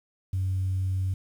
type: tone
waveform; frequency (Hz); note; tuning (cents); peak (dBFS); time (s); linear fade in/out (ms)
sine; 94.2; F#2; +32; -23; 0.33-1.14; 5
effects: tanh soft clip ceiling -21 dBFS + 9-bit